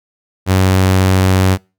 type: tone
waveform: sawtooth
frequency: 94.1 Hz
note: F#2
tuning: 30 cents sharp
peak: -5 dBFS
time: 0.46-1.58 s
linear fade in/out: 50 ms
effects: noise-tail reverb RT60 0.3 s tail -26 dB re dry